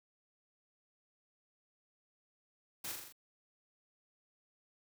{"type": "noise with echo", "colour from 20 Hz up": "white", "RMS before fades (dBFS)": -42, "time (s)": [2.84, 2.92], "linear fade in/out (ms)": 5, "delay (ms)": 41, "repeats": 5, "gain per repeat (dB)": -3, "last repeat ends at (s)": 3.125, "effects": []}